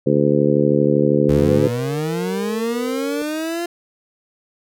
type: harmonic tone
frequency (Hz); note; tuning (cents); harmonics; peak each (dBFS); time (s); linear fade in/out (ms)
72.7; D2; -17; 2 / 3 / 4 / 5 / 6 / 7; -20 / -20 / -20 / -20 / -20 / -20; 0.06-1.68; 10
type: linear sweep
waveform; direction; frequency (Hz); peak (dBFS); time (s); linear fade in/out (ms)
30% pulse; up; 68 to 348; -19; 1.29-3.66; 5
type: tone with pitch glide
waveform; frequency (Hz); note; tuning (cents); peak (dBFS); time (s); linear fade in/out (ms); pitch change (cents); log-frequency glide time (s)
sine; 501 to 462.1; B4 to A#4; +25 to -15; -24; 1.43-3.22; 0; -140; 1.63-1.89
effects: none